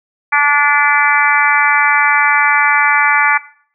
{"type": "harmonic tone", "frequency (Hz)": 290, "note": "D4", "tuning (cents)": -22, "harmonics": [3, 4, 5, 6, 7, 8], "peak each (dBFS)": [-16, -16, -16, -16, -16, -16], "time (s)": [0.32, 3.38], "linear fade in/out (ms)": 10, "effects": ["noise-tail reverb RT60 0.5 s tail -17 dB re dry"]}